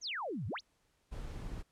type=exponential two-way sweep; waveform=sine; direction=down then up; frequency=7040 to 88.6 to 7040 Hz; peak=-36 dBFS; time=0.01-0.61 s; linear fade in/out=50 ms; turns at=0.47 s
type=noise; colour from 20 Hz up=brown; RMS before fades=-42 dBFS; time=1.11-1.63 s; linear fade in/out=20 ms
effects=pink hiss -75 dBFS RMS until 1.71 s + low-pass 11000 Hz 12 dB/octave